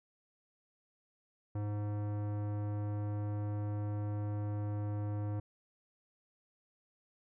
sine tone with tanh clipping, 103.83 Hz, G#2, in tune, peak -36 dBFS, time 1.55-5.4 s, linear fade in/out 5 ms, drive 18 dB, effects none

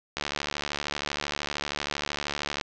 click train, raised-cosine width 0.2 ms, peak -11 dBFS, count 179, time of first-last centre 0.17-2.612 s, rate 72.9 Hz, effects low-pass 6000 Hz 12 dB/octave

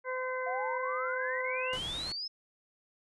harmonic tone, 512 Hz, C5, 38 cents flat, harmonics 1 / 2 / 3 / 4, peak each -35 / -38 / -40 / -41 dBFS, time 0.04-1.79 s, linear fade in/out 50 ms
sine exponential sweep, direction up, 698.5 to 5274 Hz, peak -35 dBFS, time 0.46-2.28 s, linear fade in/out 10 ms
pink noise, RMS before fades -43 dBFS, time 1.73-2.12 s, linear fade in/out 0 ms
effects resampled to 24000 Hz

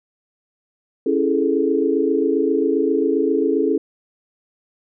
sine chord, A major seventh, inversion first, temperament just, 275 / 330 / 412.5 / 440 Hz, C#4 / E4 / G#4 / A4, -14 / +2 / -12 / 0 cents, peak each -21 dBFS, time 1.06-3.78 s, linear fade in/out 5 ms, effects none

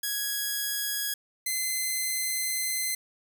5% pulse tone pair in turn, 1661.2 / 2055 Hz, G#6 / C7, 0 / -32 cents, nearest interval major third, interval 368 cents, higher second, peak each -17 dBFS, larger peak neither, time 0.03-1.14 / 1.46-2.95 s, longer second, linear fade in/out 5 ms, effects none

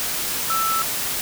sine tone in noise, 1322 Hz, E6, 5 cents sharp, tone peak -20 dBFS, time 0.5-0.82 s, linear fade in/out 0 ms, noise white, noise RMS -25 dBFS, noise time 0-1.21 s, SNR +2 dB, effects none

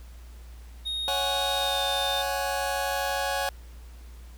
triangle tone with pitch glide, 3729 to 3625 Hz, A#7 to A#7, 0 to -49 cents, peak -27 dBFS, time 0.85-2.23 s, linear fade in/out 20 ms, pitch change -49 cents, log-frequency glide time 1.57-1.83 s
sawtooth chord, C# suspended fourth, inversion none, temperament just, 554.4 / 739.2 / 831.5 Hz, C#5 / F#5 / G#5, 0 / -2 / +2 cents, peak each -27 dBFS, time 1.08-3.49 s, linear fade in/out 0 ms
effects added 59 Hz sine -42 dBFS peak until 4.37 s + pink hiss -56 dBFS RMS until 4.37 s

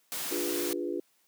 white noise, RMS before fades -35 dBFS, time 0.12-0.73 s, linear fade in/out 0 ms
sine chord, D diminished seventh, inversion none, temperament equal with one note detuned, 293.7 / 349.2 / 409.4 / 493.9 Hz, D4 / F4 / Ab4 / Cb5, 0 / 0 / -25 / 0 cents, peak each -36 / -33 / -37 / -39 dBFS, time 0.31-1 s, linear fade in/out 5 ms
effects white hiss -69 dBFS RMS until 1.27 s + high-pass 150 Hz 12 dB/octave

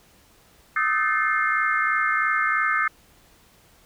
sine tone cluster, 1231 / 1294 / 1537 / 1755 / 2123 Hz, D#6 / E6 / G6 / A6 / C7, -19 / -32 / -35 / -5 / +25 cents, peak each -26 dBFS, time 0.76-2.88 s, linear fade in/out 5 ms, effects pink hiss -56 dBFS RMS until 3.85 s

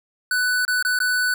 square tone with dropouts, 1492 Hz, F#6, 14 cents sharp, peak -19 dBFS, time 0.31-1.34 s, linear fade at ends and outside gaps 2 ms, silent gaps 0.651-0.679 / 0.826-0.849 / 0.989-1.002 s, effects none

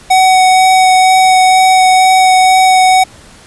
square tone with vibrato, 749 Hz, F#5, 21 cents sharp, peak -5 dBFS, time 0.1-3.04 s, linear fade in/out 10 ms, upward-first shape sine, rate 2.1 Hz, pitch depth 9 cents each way, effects pink hiss -38 dBFS RMS until 3.46 s + resampled to 24000 Hz

